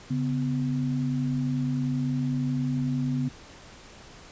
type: tone pair together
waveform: sine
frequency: 140.61 / 251.4 Hz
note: C#3 / B3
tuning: +25 / +31 cents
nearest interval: minor seventh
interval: 1006 cents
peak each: -27 dBFS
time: 0.1-3.29 s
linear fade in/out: 10 ms
effects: pink hiss -48 dBFS RMS until 4.31 s + resampled to 16000 Hz